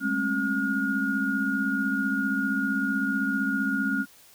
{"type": "tone cluster", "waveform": "sine", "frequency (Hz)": [200.4, 215.9, 270.6, 1432], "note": ["G3", "A3", "C#4", "F6"], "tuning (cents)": [38, -33, -42, 43], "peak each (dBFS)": [-31, -32, -28, -27], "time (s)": [0, 4.06], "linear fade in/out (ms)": 50, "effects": ["white hiss -54 dBFS RMS until 4.34 s"]}